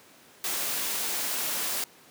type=noise; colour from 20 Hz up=white; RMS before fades=-30 dBFS; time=0.44-1.84 s; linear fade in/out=2 ms; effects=pink hiss -54 dBFS RMS until 2.1 s + high-pass 200 Hz 12 dB/octave